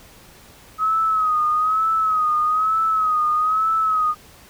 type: tone with vibrato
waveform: sine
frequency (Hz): 1268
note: D#6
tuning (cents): +32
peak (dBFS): -16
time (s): 0.78-4.15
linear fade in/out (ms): 50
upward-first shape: sine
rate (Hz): 1.1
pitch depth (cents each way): 61
effects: pink hiss -47 dBFS RMS until 4.49 s